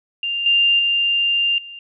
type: tone with level steps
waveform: sine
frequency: 2794 Hz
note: F7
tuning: in tune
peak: -20 / -12 / -15 / -33 dBFS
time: 0.23-1.79 s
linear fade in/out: 2 ms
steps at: 0.46 / 0.79 / 1.58 s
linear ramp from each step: 2 ms
effects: none